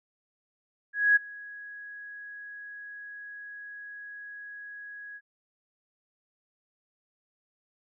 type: tone with ADSR envelope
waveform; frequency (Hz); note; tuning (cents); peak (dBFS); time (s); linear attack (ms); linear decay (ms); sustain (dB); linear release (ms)
sine; 1664; G#6; +3; -16; 0.93-5.21; 230; 16; -24; 51
effects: none